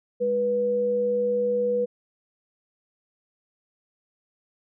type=tone pair together; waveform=sine; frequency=205.6 / 489.1 Hz; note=G#3 / B4; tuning=-17 / -17 cents; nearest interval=octave + minor third; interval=1500 cents; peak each=-33 / -21 dBFS; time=0.2-1.86 s; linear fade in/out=20 ms; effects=none